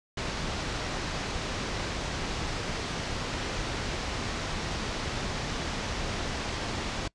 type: low-pass noise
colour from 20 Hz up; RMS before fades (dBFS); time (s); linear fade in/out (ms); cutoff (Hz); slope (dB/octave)
pink; -33; 0.17-7.08; 5; 6200; 24
effects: noise-tail reverb RT60 0.1 s tail -23 dB re dry + resampled to 24000 Hz